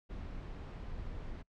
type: noise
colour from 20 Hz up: brown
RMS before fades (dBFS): -43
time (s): 0.09-1.43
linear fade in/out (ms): 20
effects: noise-tail reverb RT60 0.1 s tail -24 dB re dry + low-pass 4000 Hz 12 dB/octave